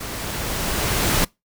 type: noise with level ramp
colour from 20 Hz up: pink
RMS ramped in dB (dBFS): -31 to -18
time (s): 0-1.25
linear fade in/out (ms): 10
effects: noise-tail reverb RT60 0.2 s tail -24 dB re dry